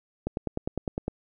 click train, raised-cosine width 2 ms, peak -15 dBFS, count 9, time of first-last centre 0.27-1.081 s, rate 9.87 Hz, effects none

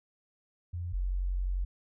sine tone pair in turn, 87.31 / 45.67 Hz, F2 / F#1, 0 / -22 cents, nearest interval major seventh, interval 1122 cents, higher first, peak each -33 / -28 dBFS, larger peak second, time 0.73-0.93 / 0.93-1.65 s, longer second, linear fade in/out 10 ms, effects none

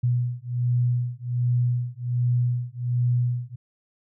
sine beating tone pair, 121.7 / 123 Hz, B2 / B2, -25 / -7 cents, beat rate 1.3 Hz, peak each -24 dBFS, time 0.03-3.56 s, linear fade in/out 10 ms, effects none

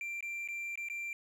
triangle tone with dropouts, 2362 Hz, D7, 9 cents sharp, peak -35 dBFS, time 0.01-1.13 s, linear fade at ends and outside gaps 1 ms, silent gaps 0.207-0.226 / 0.476-0.486 / 0.756-0.775 / 0.886-0.899 s, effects none

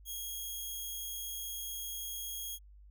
5% pulse tone, 3277 Hz, G#7, 24 cents flat, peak -30 dBFS, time 0.05-2.59 s, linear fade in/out 50 ms, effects added 50 Hz sine -53 dBFS peak until 2.9 s

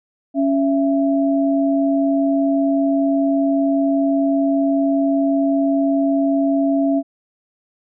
sine tone pair together, 278 / 667.1 Hz, C#4 / E5, +5 / +20 cents, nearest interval octave + minor third, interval 1515 cents, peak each -15 / -20 dBFS, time 0.34-7.03 s, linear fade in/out 50 ms, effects none

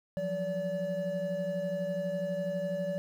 triangle tone cluster, 172.4 / 184.5 / 575 Hz, F3 / F#3 / D5, -22 / -5 / -37 cents, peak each -36 / -37 / -30 dBFS, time 0.17-2.98 s, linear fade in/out 0 ms, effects 10-bit

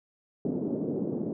pink band-pass noise, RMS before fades -31 dBFS, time 0.45-1.33 s, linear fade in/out 2 ms, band 180 to 440 Hz, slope 24 dB/octave, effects none

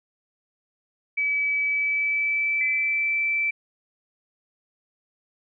sine tone with pitch glide, 2291 to 2327 Hz, D7 to D7, -44 to -17 cents, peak -21 dBFS, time 1.17-3.51 s, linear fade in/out 10 ms, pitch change +27 cents, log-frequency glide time 1.64-2.8 s
sine tone with exponential decay, 2032 Hz, B6, 49 cents sharp, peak -25 dBFS, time 2.61-3.44 s, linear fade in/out 1 ms, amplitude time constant 180 ms
effects none

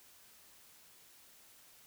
silence, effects white hiss -61 dBFS RMS until 1.86 s

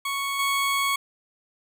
20% pulse tone with level steps, 1108.7 Hz, C#6, in tune, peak -21 / -17 dBFS, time 0.05-0.96 s, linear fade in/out 5 ms, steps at 0.39 s, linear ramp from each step 5 ms, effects none

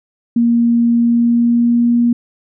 sine tone with pitch glide, 235 to 237.9 Hz, A#3 to A#3, +14 to +35 cents, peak -9 dBFS, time 0.36-2.13 s, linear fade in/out 5 ms, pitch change +21 cents, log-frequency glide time 0.94-1.99 s, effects none

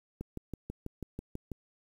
click train, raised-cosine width 3 ms, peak -25 dBFS, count 9, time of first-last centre 0.21-1.517 s, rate 6.12 Hz, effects 9-bit

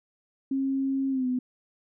sine tone with pitch glide, 270 to 251.9 Hz, C#4 to B3, -45 to +34 cents, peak -24 dBFS, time 0.51-1.39 s, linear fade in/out 5 ms, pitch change -121 cents, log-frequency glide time 1.1-1.27 s, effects none

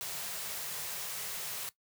white band-stop noise, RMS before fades -39 dBFS, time 0.01-1.69 s, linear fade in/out 0 ms, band 210 to 370 Hz, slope 96 dB/octave, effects noise-tail reverb RT60 0.1 s tail -17 dB re dry + high-pass 100 Hz 12 dB/octave

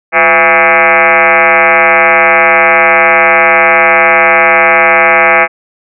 sine tone with frequency modulation, 1441 Hz, F#6, 46 cents flat, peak -3 dBFS, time 0.12-5.48 s, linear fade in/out 50 ms, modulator 155 Hz, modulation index 6, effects none

